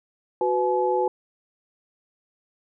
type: tone cluster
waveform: sine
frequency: 368.7 / 498.2 / 854 Hz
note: F#4 / B4 / G#5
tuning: -6 / +15 / +48 cents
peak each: -24 dBFS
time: 0.41-1.08 s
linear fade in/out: 2 ms
effects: none